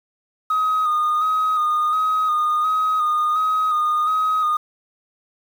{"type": "tone with vibrato", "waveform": "sine", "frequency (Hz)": 1244.5, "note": "D#6", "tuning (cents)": 0, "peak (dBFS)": -15, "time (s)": [0.5, 4.57], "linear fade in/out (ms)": 5, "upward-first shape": "square", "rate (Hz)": 1.4, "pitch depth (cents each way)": 27, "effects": ["tanh soft clip ceiling -13 dBFS", "7-bit"]}